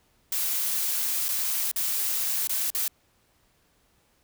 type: noise with dropouts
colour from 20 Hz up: blue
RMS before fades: -27 dBFS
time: 0.32-2.88 s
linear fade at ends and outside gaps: 2 ms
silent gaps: 1.284-1.288 / 1.714-1.76 / 2.473-2.494 / 2.703-2.748 s
effects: pink hiss -66 dBFS RMS until 4.23 s

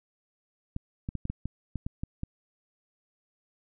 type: clicks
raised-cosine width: 5 ms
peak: -20 dBFS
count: 10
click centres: 0.764 / 1.089 / 1.153 / 1.254 / 1.3 / 1.456 / 1.757 / 1.865 / 2.035 / 2.234 s
effects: none

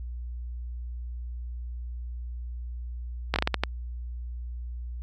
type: slowing click train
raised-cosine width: 0.3 ms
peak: -7 dBFS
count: 7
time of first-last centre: 3.34-3.636 s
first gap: 20 ms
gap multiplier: 1.36
effects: added 60 Hz sine -33 dBFS peak until 5.02 s

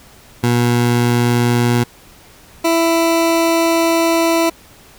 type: tone pair in turn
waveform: 20% pulse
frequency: 120.3 / 331.7 Hz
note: B2 / E4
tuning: -45 / +11 cents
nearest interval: octave + tritone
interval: 1756 cents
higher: second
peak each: -7 dBFS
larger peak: neither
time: 0.43-1.84 / 2.64-4.5 s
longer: second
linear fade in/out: 10 ms
effects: pink hiss -44 dBFS RMS until 4.98 s

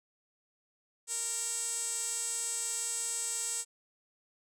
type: tone with band-pass filter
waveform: sawtooth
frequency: 462.9 Hz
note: A#4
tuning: 12 cents flat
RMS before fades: -35 dBFS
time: 1.07-3.65 s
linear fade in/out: 50 ms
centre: 7900 Hz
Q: 6.6
effects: none

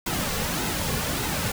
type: noise with flanger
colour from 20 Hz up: pink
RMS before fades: -27 dBFS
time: 0.06-1.52 s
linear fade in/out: 5 ms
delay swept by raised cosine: 1.7 to 3.2 ms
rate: 1.7 Hz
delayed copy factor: -0.55
effects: none

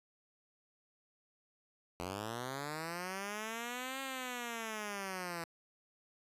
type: linear two-way sweep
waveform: 5% pulse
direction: up then down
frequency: 85.6 to 270.7 to 165.1 Hz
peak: -28 dBFS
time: 2-5.44 s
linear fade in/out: 0 ms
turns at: 4.01 s
effects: resampled to 32000 Hz

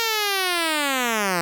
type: linear sweep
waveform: 5% pulse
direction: down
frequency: 463.6 to 165.6 Hz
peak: -9 dBFS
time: 0-1.41 s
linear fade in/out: 0 ms
effects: none

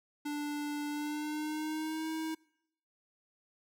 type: tone with pitch glide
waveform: square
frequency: 293.7 to 318.4 Hz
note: D4 to D#4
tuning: 0 to +40 cents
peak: -35 dBFS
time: 0.25-2.35 s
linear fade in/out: 10 ms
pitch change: +140 cents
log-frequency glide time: 0.89-2.09 s
effects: noise-tail reverb RT60 0.8 s tail -25 dB re dry

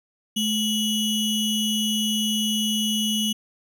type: ring-modulated tone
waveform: square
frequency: 1575 Hz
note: G6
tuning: 8 cents sharp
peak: -19 dBFS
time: 0.36-3.33 s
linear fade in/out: 10 ms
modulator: 1360 Hz
effects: none

